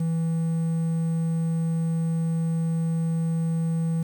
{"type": "tone with quantisation", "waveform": "triangle", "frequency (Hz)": 164.1, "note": "E3", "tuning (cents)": -8, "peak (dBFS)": -20, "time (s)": [0, 4.03], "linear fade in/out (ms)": 5, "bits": 8, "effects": []}